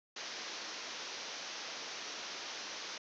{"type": "low-pass noise", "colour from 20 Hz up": "white", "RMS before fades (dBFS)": -44, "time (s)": [0.16, 2.98], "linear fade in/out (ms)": 5, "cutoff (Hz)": 6300, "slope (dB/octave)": 96, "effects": ["high-pass 300 Hz 12 dB/octave"]}